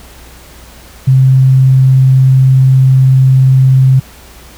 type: tone with vibrato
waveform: sine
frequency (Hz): 131.7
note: C3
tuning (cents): +12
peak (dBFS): -3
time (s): 1.07-4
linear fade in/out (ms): 10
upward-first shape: sine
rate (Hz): 20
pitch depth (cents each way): 26
effects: added 60 Hz sine -37 dBFS peak until 4.57 s + pink hiss -37 dBFS RMS until 4.57 s